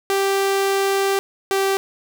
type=tone pair in turn; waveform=sawtooth; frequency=392 / 389.5 Hz; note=G4 / G4; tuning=0 / -11 cents; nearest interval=unison; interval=11 cents; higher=first; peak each=-13 dBFS; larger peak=neither; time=0.1-1.19 / 1.51-1.77 s; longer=first; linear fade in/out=0 ms; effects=none